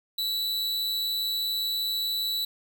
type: tone with amplitude modulation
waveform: 45% pulse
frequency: 3945 Hz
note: B7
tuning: 3 cents flat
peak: -24 dBFS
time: 0.18-2.45 s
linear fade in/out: 5 ms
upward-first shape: sine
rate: 213 Hz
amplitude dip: 55%
effects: none